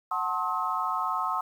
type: chord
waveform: sine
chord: F# diminished seventh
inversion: none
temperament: just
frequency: 740 / 888 / 1065.6 / 1278.7 Hz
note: F#5 / A5 / C6 / Eb6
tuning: 0 / +16 / +31 / +47 cents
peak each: -34 / -34 / -30 / -30 dBFS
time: 0.11-1.41 s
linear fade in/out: 5 ms
effects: 9-bit